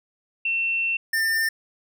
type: tone pair in turn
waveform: sine / square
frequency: 2700 / 1798.1 Hz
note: E7 / A6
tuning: +41 / +37 cents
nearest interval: perfect fifth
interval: 704 cents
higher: first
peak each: -21 / -21 dBFS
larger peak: neither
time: 0.45-0.97 / 1.13-1.49 s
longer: first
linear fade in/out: 5 ms
effects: none